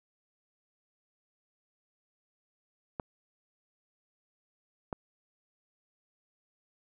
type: clicks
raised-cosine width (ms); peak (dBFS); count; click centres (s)
1; -20; 2; 2.998 / 4.928
effects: none